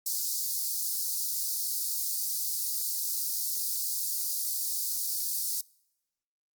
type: high-pass noise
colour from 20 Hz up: white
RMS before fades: -31 dBFS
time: 0.06-5.61 s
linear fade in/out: 5 ms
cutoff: 4400 Hz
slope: 48 dB/octave
effects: noise-tail reverb RT60 0.9 s tail -25 dB re dry + Opus 48 kbps